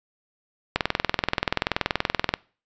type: click train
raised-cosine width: 0.3 ms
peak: -4 dBFS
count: 34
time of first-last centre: 0.76-2.339 s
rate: 20.9 Hz
effects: noise-tail reverb RT60 0.4 s tail -24 dB re dry + resampled to 16000 Hz